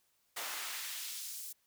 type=noise with high-pass filter sweep; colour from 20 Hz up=pink; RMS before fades=-42 dBFS; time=0.36-1.53 s; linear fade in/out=10 ms; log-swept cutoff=720 to 8700 Hz; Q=0.76; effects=white hiss -75 dBFS RMS until 1.66 s